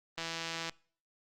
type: click train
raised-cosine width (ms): 0.2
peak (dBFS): -20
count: 86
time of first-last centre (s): 0.18-0.695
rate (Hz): 165
effects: noise-tail reverb RT60 0.5 s tail -25 dB re dry + Opus 32 kbps